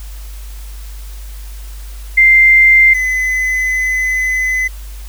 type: tone pair in turn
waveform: sine / triangle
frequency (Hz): 2091 / 2023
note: C7 / B6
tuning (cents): -2 / +41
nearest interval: minor second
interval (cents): 57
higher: first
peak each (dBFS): -4 / -11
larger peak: first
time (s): 2.17-2.94 / 2.94-4.68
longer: second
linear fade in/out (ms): 10
effects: added 50 Hz sine -26 dBFS peak until 5.08 s + white hiss -40 dBFS RMS until 5.08 s